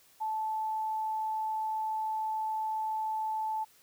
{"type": "tone", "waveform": "sine", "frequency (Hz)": 873, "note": "A5", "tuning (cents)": -14, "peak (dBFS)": -30, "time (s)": [0.2, 3.65], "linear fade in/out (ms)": 20, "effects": ["white hiss -62 dBFS RMS until 3.82 s"]}